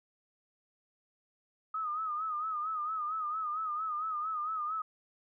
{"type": "tone with vibrato", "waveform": "sine", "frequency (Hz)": 1252, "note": "D#6", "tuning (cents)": 10, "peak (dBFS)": -32, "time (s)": [1.74, 4.82], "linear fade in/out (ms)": 5, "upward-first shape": "sine", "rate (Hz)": 4.4, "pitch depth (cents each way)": 79, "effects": []}